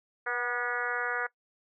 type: harmonic tone with a mistuned harmonic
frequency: 242.6 Hz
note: B3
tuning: 31 cents flat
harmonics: 2 / 3 / 4 / 5 / 6 / 7 / 8 / 9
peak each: -38 / -39 / -41 / -38 / -33 / -35 / -39 / -45 dBFS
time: 0.26-1.27 s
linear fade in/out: 10 ms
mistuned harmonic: 3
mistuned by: +30 cents
effects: noise-tail reverb RT60 0.1 s tail -20 dB re dry